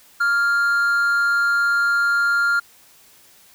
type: tone with amplitude modulation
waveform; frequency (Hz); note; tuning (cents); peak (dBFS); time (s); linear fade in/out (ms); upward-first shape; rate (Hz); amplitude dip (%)
triangle; 1399; F6; +3; -12; 0.2-2.6; 10; sine; 263; 40
effects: white hiss -51 dBFS RMS until 3.54 s